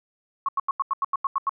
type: tone bursts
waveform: sine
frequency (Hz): 1100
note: C#6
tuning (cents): -14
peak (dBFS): -20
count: 10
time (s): 0.46-1.494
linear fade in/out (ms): 2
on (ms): 26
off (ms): 86
effects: none